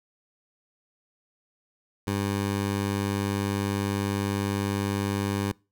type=tone; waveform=15% pulse; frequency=100 Hz; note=G2; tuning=35 cents sharp; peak=-19 dBFS; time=2.07-5.52 s; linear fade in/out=5 ms; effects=noise-tail reverb RT60 0.3 s tail -25 dB re dry